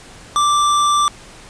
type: tone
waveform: square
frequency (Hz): 1174.7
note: D6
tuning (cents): 0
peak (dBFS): -13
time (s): 0.36-1.08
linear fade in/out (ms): 0
effects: pink hiss -40 dBFS RMS until 1.49 s + resampled to 22050 Hz